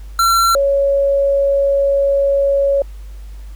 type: tone pair in turn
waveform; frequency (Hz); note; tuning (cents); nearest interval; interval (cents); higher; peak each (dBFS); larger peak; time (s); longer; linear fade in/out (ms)
square / sine; 1358 / 556.6; F6 / C#5; -49 / +7; octave + minor third; 1544; first; -11; neither; 0.19-0.55 / 0.55-2.82; second; 2
effects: added 50 Hz sine -29 dBFS peak until 3.55 s + pink hiss -50 dBFS RMS until 3.55 s